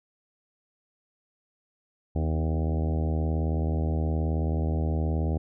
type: harmonic tone with a mistuned harmonic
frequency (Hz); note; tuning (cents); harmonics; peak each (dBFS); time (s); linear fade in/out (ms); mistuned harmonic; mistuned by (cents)
78.9; D#2; +25; 1 / 2 / 3 / 4 / 5 / 6 / 7 / 8 / 9 / 10; -25 / -31 / -35 / -37 / -39 / -41 / -42 / -43 / -44 / -45; 2.15-5.38; 10; 3; +43
effects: none